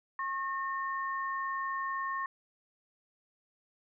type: tone pair together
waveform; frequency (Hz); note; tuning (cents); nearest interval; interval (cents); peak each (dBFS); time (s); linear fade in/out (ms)
sine; 1084.6 / 1824; C#6 / A#6; -38 / -38; major sixth; 900; -33 / -38; 0.19-2.26; 2
effects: none